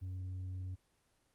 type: tone with tanh clipping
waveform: sine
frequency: 92.5 Hz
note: F#2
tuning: in tune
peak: -40 dBFS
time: 0.01-0.76 s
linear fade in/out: 20 ms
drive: 3 dB
effects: pink hiss -75 dBFS RMS until 1.34 s + Opus 24 kbps